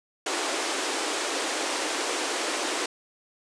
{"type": "band-pass noise", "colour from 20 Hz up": "pink", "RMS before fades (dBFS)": -29, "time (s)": [0.26, 2.86], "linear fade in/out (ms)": 5, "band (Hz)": [290, 9300], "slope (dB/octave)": 48, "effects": []}